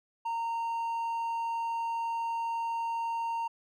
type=tone with hard clipping; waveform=sine; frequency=922 Hz; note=A#5; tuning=19 cents flat; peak=-31 dBFS; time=0.25-3.48 s; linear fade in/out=10 ms; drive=3 dB; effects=none